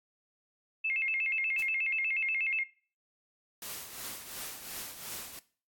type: tone with vibrato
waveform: sine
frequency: 2368 Hz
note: D7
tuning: 14 cents sharp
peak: -28 dBFS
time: 0.84-2.64 s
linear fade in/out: 10 ms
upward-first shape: square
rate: 8.3 Hz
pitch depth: 180 cents each way
type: noise with exponential decay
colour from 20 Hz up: white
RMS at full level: -43 dBFS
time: 1.59-1.71 s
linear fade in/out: 2 ms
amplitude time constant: 26 ms
type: noise with tremolo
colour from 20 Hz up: white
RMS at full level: -39 dBFS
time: 3.62-5.39 s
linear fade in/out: 2 ms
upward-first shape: triangle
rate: 2.8 Hz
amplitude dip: 65%
effects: noise-tail reverb RT60 0.4 s tail -18 dB re dry + AAC 64 kbps